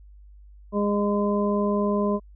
harmonic tone, 204.8 Hz, G#3, 24 cents flat, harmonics 1 / 2 / 3 / 5, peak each -23 / -26 / -28 / -30 dBFS, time 0.72-2.2 s, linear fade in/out 50 ms, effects added 50 Hz sine -45 dBFS peak until 2.35 s

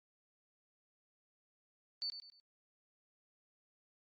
sine tone with echo, 4500 Hz, C#8, 25 cents sharp, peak -36 dBFS, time 2.02-2.1 s, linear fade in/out 0 ms, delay 100 ms, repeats 3, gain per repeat -9 dB, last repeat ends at 2.4 s, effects MP3 32 kbps

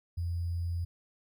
sine tone with sample-and-hold, 85.8 Hz, F2, 30 cents flat, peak -30 dBFS, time 0.17-0.85 s, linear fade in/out 10 ms, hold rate 4900 Hz, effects none

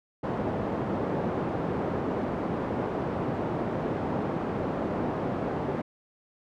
pink band-pass noise, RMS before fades -30 dBFS, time 0.23-5.82 s, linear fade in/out 10 ms, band 150 to 790 Hz, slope 12 dB/octave, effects none

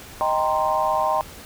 sine chord, C minor seventh, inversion first, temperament equal, 622.3 / 784 / 932.3 / 1046.5 Hz, Eb5 / G5 / Bb5 / C6, 0 / 0 / 0 / 0 cents, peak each -24 dBFS, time 0.21-1.21 s, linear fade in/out 0 ms, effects pink hiss -41 dBFS RMS until 1.45 s

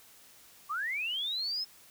sine linear sweep, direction up, 1102 to 5240 Hz, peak -31 dBFS, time 0.69-1.65 s, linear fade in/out 20 ms, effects white hiss -57 dBFS RMS until 1.9 s

